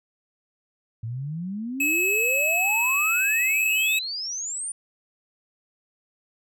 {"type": "exponential sweep", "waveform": "sine", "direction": "up", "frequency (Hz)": [108.6, 9440], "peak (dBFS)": -28, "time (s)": [1.03, 4.72], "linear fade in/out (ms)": 5}
{"type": "tone", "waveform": "square", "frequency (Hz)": 2580, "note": "E7", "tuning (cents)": -38, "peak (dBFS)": -21, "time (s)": [1.8, 3.99], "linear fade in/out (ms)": 5}
{"effects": []}